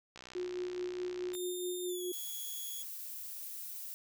click train, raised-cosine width 0.2 ms, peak -31 dBFS, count 76, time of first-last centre 0.16-1.35 s, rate 63 Hz
sine tone with tremolo, 359.9 Hz, F#4, 48 cents flat, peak -34 dBFS, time 0.35-2.12 s, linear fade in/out 5 ms, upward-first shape sine, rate 4.7 Hz, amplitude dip 40%
10% pulse tone with pitch glide, 3635 to 3353 Hz, A#7 to G#7, -44 to +16 cents, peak -35 dBFS, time 1.33-2.83 s, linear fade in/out 10 ms, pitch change -140 cents, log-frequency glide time 1.85-2.02 s
violet noise, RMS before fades -44 dBFS, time 2.13-3.94 s, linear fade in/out 0 ms
effects none

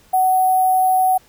sine tone with sample-and-hold, 748 Hz, F#5, 19 cents sharp, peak -12 dBFS, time 0.13-1.18 s, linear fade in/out 10 ms, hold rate 11025 Hz, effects pink hiss -52 dBFS RMS until 1.28 s

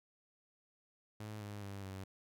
sawtooth tone with pitch steps, 106.7 / 102.95 / 99.32 / 95.83 Hz, G#2 / G#2 / G2 / G2, +47 / -15 / +23 / -39 cents, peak -40 dBFS, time 1.2-2.04 s, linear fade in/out 5 ms, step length 210 ms, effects none

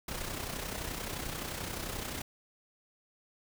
pink noise with amplitude modulation, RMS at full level -36 dBFS, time 0.08-2.22 s, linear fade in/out 5 ms, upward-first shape sine, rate 31.5 Hz, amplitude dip 55%, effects none

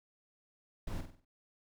brown noise with echo, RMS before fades -39 dBFS, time 0.87-1.01 s, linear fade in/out 5 ms, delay 48 ms, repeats 5, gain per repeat -7 dB, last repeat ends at 1.25 s, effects none

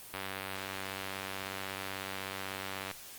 click train, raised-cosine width 0.3 ms, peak -21 dBFS, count 268, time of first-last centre 0.14-2.913 s, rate 96.3 Hz, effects white hiss -49 dBFS RMS until 3.18 s + Opus 24 kbps

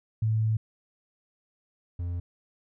sine / triangle tone pair in turn, 110 / 87.31 Hz, A2 / F2, 0 / 0 cents, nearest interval major third, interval 400 cents, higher first, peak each -22 / -27 dBFS, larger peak first, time 0.22-0.57 / 1.99-2.2 s, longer first, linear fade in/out 5 ms, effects none

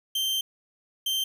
40% pulse tone pair in turn, 3136 / 3136 Hz, G7 / G7, 0 / 0 cents, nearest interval unison, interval 0 cents, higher neither, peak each -24 dBFS, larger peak neither, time 0.15-0.41 / 1.06-1.24 s, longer first, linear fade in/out 5 ms, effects none

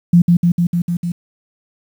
sine tone with echo, 173.1 Hz, F3, 15 cents flat, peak -5 dBFS, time 0.13-0.22 s, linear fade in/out 5 ms, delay 150 ms, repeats 6, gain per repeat -2 dB, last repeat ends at 1.12 s, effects 7-bit

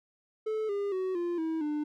triangle tone with pitch steps, 434.9 / 403.4 / 374.3 / 347.2 / 322.1 / 298.8 Hz, A4 / G4 / F#4 / F4 / E4 / D4, -20 / +50 / +20 / -10 / -40 / +30 cents, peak -27 dBFS, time 0.46-1.84 s, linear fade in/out 10 ms, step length 230 ms, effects none

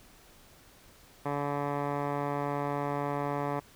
10% pulse tone with low-pass filter, 143.6 Hz, D3, 39 cents flat, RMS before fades -32 dBFS, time 1.25-3.6 s, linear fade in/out 10 ms, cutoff 1300 Hz, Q 2.6, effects pink hiss -57 dBFS RMS until 3.75 s

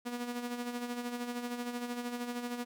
sawtooth tone with tremolo, 242.2 Hz, B3, 34 cents flat, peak -30 dBFS, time 0.05-2.65 s, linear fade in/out 20 ms, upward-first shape sine, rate 13 Hz, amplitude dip 55%, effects none

